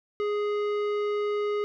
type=tone with tanh clipping; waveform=sine; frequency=415.3 Hz; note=G#4; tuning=in tune; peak=-27 dBFS; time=0.2-1.64 s; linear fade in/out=0 ms; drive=14 dB; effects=none